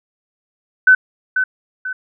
sine tone with echo, 1513 Hz, F#6, 38 cents sharp, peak -5 dBFS, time 0.87-0.95 s, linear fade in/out 5 ms, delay 490 ms, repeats 2, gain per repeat -8 dB, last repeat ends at 1.93 s, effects none

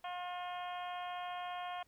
harmonic tone, 357.1 Hz, F4, 39 cents sharp, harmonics 2 / 3 / 4 / 5 / 6 / 7 / 8 / 9, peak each -41 / -46 / -52 / -54 / -56 / -55 / -57 / -53 dBFS, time 0.04-1.83 s, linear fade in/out 5 ms, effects pink hiss -72 dBFS RMS until 1.87 s

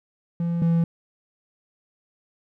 triangle tone pair in turn, 170 / 167.47 Hz, F3 / E3, -46 / +28 cents, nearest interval unison, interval 26 cents, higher first, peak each -20 / -15 dBFS, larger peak second, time 0.4-0.62 / 0.62-0.84 s, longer neither, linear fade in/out 2 ms, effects none

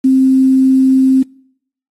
sine tone with quantisation, 263.3 Hz, C4, 11 cents sharp, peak -6 dBFS, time 0.04-1.23 s, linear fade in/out 10 ms, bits 6, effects noise-tail reverb RT60 0.7 s tail -26 dB re dry + AAC 32 kbps

